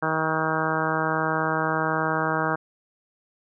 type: harmonic tone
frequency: 158.6 Hz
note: D#3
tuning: 33 cents sharp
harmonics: 1 / 2 / 3 / 4 / 5 / 6 / 7 / 8 / 9 / 10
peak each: -31 / -31 / -31 / -31 / -31 / -31 / -31 / -31 / -31 / -31 dBFS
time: 0.02-2.56 s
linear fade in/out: 10 ms
effects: none